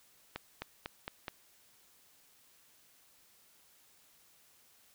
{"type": "accelerating click train", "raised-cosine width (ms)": 0.3, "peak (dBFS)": -22, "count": 5, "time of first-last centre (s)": [0.36, 1.282], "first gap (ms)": 260, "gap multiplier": 0.92, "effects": ["white hiss -65 dBFS RMS until 4.94 s"]}